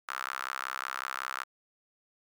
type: tone with high-pass filter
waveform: sawtooth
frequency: 65.41 Hz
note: C2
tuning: in tune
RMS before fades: -37 dBFS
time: 0.08-1.44 s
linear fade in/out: 10 ms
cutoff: 1300 Hz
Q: 4.3
effects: none